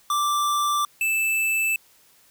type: tone pair in turn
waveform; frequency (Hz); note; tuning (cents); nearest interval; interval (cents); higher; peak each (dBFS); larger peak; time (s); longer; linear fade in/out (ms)
square; 1174.7 / 2637; D6 / E7; 0 / 0; octave + major second; 1400; second; -21 / -21; neither; 0.1-0.85 / 1.01-1.76; neither; 2
effects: white hiss -57 dBFS RMS until 2.3 s